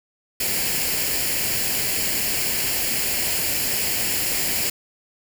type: noise with comb filter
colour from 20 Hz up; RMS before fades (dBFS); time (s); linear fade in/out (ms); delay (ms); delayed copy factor
white; -23; 0.4-4.7; 5; 0.41; +0.6
effects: none